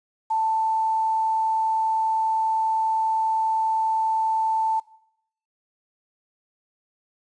sine tone with quantisation, 885 Hz, A5, 10 cents sharp, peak -20 dBFS, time 0.3-4.8 s, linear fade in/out 10 ms, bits 8, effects noise-tail reverb RT60 0.7 s tail -19 dB re dry + resampled to 22050 Hz

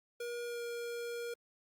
square tone with pitch glide, 477.6 to 473.2 Hz, A#4 to A#4, +42 to +26 cents, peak -39 dBFS, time 0.2-1.34 s, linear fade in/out 5 ms, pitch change -16 cents, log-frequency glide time 0.46-0.62 s, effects Opus 48 kbps

